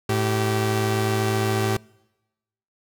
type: tone pair together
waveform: sawtooth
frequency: 108.51 / 386.7 Hz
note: A2 / G4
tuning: -24 / -24 cents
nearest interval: octave + minor seventh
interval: 2200 cents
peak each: -18 / -20 dBFS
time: 0.09-1.77 s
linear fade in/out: 5 ms
effects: noise-tail reverb RT60 1.0 s tail -25 dB re dry